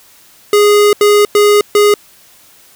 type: tone bursts at uneven times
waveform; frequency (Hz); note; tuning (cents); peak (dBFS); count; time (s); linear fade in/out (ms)
square; 413.8; G#4; -6; -6; 4; 0.53-0.93 / 1.01-1.25 / 1.35-1.61 / 1.75-1.94; 2
effects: white hiss -44 dBFS RMS until 2.75 s